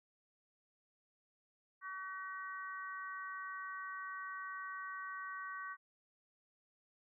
harmonic tone, 379.1 Hz, F#4, 42 cents sharp, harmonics 3 / 4 / 5, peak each -45 / -47 / -49 dBFS, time 1.81-5.77 s, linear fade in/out 50 ms, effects none

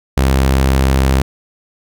sawtooth tone, 66.5 Hz, C2, 29 cents sharp, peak -6 dBFS, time 0.17-1.22 s, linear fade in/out 5 ms, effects none

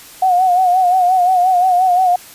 sine tone with vibrato, 731 Hz, F#5, 21 cents flat, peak -9 dBFS, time 0.22-2.16 s, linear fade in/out 5 ms, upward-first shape sine, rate 5.7 Hz, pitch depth 62 cents each way, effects white hiss -38 dBFS RMS until 2.34 s + resampled to 32000 Hz

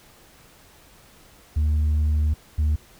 sine tone pair in turn, 76 / 76 Hz, D#2 / D#2, -40 / -40 cents, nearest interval unison, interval 0 cents, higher neither, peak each -15 dBFS, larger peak neither, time 1.56-2.34 / 2.58-2.76 s, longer first, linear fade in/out 10 ms, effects tanh soft clip ceiling -17 dBFS + pink hiss -52 dBFS RMS until 2.99 s

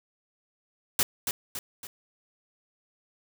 white noise with echo, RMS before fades -23 dBFS, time 0.99-1.03 s, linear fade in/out 2 ms, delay 280 ms, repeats 3, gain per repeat -6 dB, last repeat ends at 1.87 s, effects none

